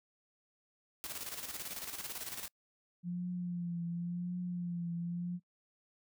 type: noise with tremolo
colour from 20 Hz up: white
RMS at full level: -41 dBFS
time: 1.04-2.48 s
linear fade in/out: 0 ms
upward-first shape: square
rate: 18 Hz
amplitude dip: 55%
type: tone with vibrato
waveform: sine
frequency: 174.61 Hz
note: F3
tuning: in tune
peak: -35 dBFS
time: 3.03-5.4 s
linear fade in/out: 50 ms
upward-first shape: triangle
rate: 0.92 Hz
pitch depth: 48 cents each way
effects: noise-tail reverb RT60 0.1 s tail -26 dB re dry